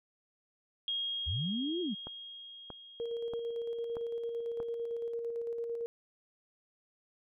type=tone with exponential decay; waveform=sine; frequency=3261 Hz; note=G#7; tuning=32 cents flat; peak=-31 dBFS; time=0.88-5.12 s; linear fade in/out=1 ms; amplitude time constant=920 ms
type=linear two-way sweep; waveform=sine; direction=up then down; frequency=63 to 370 to 173.9 Hz; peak=-32 dBFS; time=1.26-1.95 s; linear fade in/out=20 ms; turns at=1.81 s
type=click train; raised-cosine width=1 ms; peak=-29 dBFS; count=5; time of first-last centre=2.07-4.602 s; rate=1.58 Hz
type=tone with tremolo; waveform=sine; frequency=466.7 Hz; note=A#4; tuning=2 cents sharp; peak=-33 dBFS; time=3-5.86 s; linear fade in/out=0 ms; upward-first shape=square; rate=8.9 Hz; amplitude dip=30%
effects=none